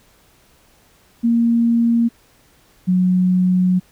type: tone pair in turn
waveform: sine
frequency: 233.1 / 182.83 Hz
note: A#3 / F#3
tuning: 0 / -20 cents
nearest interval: major third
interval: 420 cents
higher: first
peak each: -12 dBFS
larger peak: neither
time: 1.23-2.09 / 2.87-3.8 s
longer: second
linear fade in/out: 20 ms
effects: pink hiss -54 dBFS RMS until 3.91 s